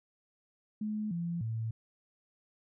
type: tone with pitch steps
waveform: sine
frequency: 213 / 170.6 / 112.3 Hz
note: G#3 / F3 / A2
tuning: +44 / -40 / +36 cents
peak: -32 dBFS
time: 0.81-1.71 s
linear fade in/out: 5 ms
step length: 300 ms
effects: none